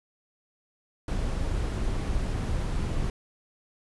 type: noise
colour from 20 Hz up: brown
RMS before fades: -28 dBFS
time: 1.08-3.1 s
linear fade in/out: 2 ms
effects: resampled to 24000 Hz